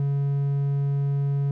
triangle tone, 140.4 Hz, C#3, 22 cents sharp, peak -19 dBFS, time 0-1.51 s, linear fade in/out 2 ms, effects none

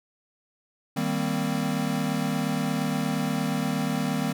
square chord, C minor seventh, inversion first, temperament equal, 155.56 / 196 / 233.1 / 261.6 Hz, Eb3 / G3 / Bb3 / C4, 0 / 0 / 0 / 0 cents, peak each -31 dBFS, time 0.96-4.33 s, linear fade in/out 10 ms, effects none

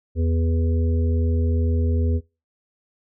harmonic tone, 82.41 Hz, E2, in tune, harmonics 1 / 3 / 5 / 6, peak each -18 / -28 / -32 / -34 dBFS, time 0.15-2.21 s, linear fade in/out 50 ms, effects noise-tail reverb RT60 0.3 s tail -24 dB re dry

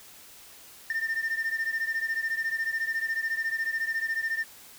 sine beating tone pair, 1800 / 1814 Hz, A6 / A#6, +39 / -48 cents, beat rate 14 Hz, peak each -27 / -29 dBFS, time 0.9-4.44 s, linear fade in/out 2 ms, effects tanh soft clip ceiling -24 dBFS + white hiss -50 dBFS RMS until 4.78 s

